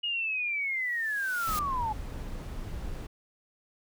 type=linear sweep; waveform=sine; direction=down; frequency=2886 to 835 Hz; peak=-28 dBFS; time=0.03-1.93 s; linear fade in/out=10 ms
type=noise with exponential growth; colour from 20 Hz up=white; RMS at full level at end=-35 dBFS; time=0.48-1.59 s; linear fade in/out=0 ms; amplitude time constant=240 ms
type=noise; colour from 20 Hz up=brown; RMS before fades=-37 dBFS; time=1.47-3.07 s; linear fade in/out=10 ms
effects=none